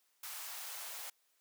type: noise with high-pass filter sweep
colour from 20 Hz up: white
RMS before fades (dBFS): -45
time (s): 0.23-1.1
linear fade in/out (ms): 5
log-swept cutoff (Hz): 930 to 620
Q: 1.3
effects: white hiss -75 dBFS RMS until 1.4 s + high-pass 400 Hz 12 dB/octave